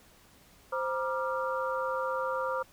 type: tone cluster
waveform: sine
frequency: 523 / 951 / 1186 / 1387 Hz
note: C5 / A#5 / D6 / F6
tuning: -1 / +34 / +17 / -12 cents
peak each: -32 / -36 / -35 / -37 dBFS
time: 0.72-2.63 s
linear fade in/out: 10 ms
effects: pink hiss -59 dBFS RMS until 2.72 s